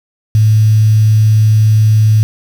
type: tone with quantisation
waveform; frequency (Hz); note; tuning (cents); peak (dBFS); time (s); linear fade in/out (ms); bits
sine; 108.4; A2; -25; -5; 0.35-2.23; 0; 5
effects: none